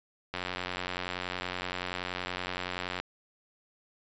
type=click train; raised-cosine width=0.3 ms; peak=-17 dBFS; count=242; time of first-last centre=0.34-3 s; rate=90.6 Hz; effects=resampled to 16000 Hz